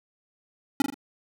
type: tone with echo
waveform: square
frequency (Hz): 277.2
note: C#4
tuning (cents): 0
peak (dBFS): -19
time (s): 0.8-0.82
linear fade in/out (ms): 2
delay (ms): 41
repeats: 3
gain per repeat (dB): -6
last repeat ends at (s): 0.943
effects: none